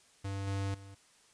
square tone with level steps, 98.3 Hz, G2, 5 cents sharp, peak -36 / -33 / -49 dBFS, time 0.24-0.95 s, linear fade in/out 10 ms, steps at 0.47 / 0.74 s, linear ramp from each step 5 ms, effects white hiss -64 dBFS RMS until 1.33 s + resampled to 22050 Hz

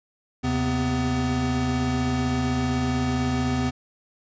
square tone cluster, 78.6 / 133.6 / 251.6 Hz, D#2 / C3 / B3, +18 / +36 / +32 cents, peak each -30 / -28 / -25 dBFS, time 0.43-3.71 s, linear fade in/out 20 ms, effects resampled to 16000 Hz

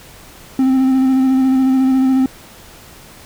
triangle tone with vibrato, 262.6 Hz, C4, 6 cents sharp, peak -8 dBFS, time 0.59-2.26 s, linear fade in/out 2 ms, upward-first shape square, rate 14 Hz, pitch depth 17 cents each way, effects pink hiss -40 dBFS RMS until 3.25 s

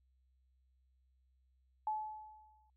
sine tone with exponential decay, 860 Hz, A5, 40 cents flat, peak -32 dBFS, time 1.87-2.7 s, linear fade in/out 2 ms, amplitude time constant 180 ms, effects added 64 Hz sine -70 dBFS peak until 2.76 s

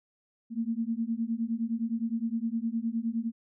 sine beating tone pair, 224.1 / 233.8 Hz, A3 / A#3, +32 / +5 cents, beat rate 9.7 Hz, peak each -31 dBFS, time 0.5-3.32 s, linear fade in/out 50 ms, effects none

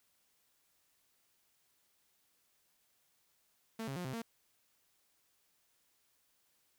sawtooth tone with pitch steps, 224.3 / 136.1 / 178.5 / 130.6 / 229.4 Hz, A3 / C#3 / F3 / C3 / A#3, +34 / -31 / +38 / -3 / -28 cents, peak -35 dBFS, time 3.79-4.22 s, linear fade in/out 5 ms, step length 86 ms, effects white hiss -75 dBFS RMS until 6.78 s

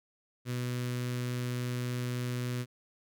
sawtooth tone with notch filter, 123.5 Hz, B2, in tune, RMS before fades -34 dBFS, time 0.45-2.66 s, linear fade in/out 50 ms, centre 780 Hz, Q 1, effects none

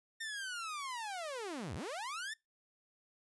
sawtooth linear two-way sweep, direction down then up, 1830 to 66.6 to 1830 Hz, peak -36 dBFS, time 0.2-2.34 s, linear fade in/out 10 ms, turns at 1.75 s, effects noise-tail reverb RT60 0.2 s tail -24 dB re dry + resampled to 24000 Hz

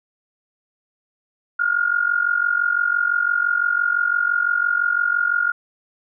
sine tone with amplitude modulation, 1419 Hz, F6, 27 cents sharp, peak -13 dBFS, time 1.59-5.52 s, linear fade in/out 10 ms, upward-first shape sine, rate 45.9 Hz, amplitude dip 80%, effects none

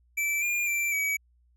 square tone with pitch steps, 2324 / 2410 / 2349 / 2275 Hz, D7 / D7 / D7 / C#7, -19 / +44 / 0 / +44 cents, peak -26 dBFS, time 0.17-1.17 s, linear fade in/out 10 ms, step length 250 ms, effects added 60 Hz sine -61 dBFS peak until 1.56 s

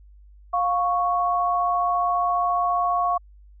sine tone pair together, 705.9 / 1108.7 Hz, F5 / C#6, +18 / 0 cents, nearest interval minor sixth, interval 782 cents, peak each -22 dBFS, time 0.53-3.18 s, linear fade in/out 10 ms, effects added 50 Hz sine -46 dBFS peak until 3.6 s

